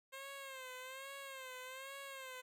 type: tone with vibrato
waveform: 10% pulse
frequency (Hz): 530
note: C5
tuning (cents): +22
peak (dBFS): -39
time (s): 0.12-2.42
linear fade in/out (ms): 20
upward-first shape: sine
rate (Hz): 1.2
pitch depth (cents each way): 75
effects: none